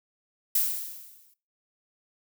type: noise with exponential decay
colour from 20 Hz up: violet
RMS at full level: -22 dBFS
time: 0.55-1.34 s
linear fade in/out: 5 ms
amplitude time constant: 170 ms
effects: noise-tail reverb RT60 0.3 s tail -19 dB re dry